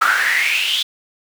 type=noise with high-pass filter sweep; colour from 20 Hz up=brown; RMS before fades=-17 dBFS; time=0.01-0.83 s; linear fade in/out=10 ms; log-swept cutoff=1300 to 3500 Hz; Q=7.8; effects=none